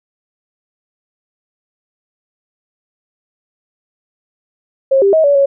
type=tone with pitch steps; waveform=sine; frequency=538 / 395.7 / 636 / 570 / 555 Hz; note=C5 / G4 / D#5 / C#5 / C#5; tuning=+48 / +16 / +38 / +48 / +2 cents; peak=-7 dBFS; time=4.91-5.46 s; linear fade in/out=10 ms; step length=110 ms; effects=none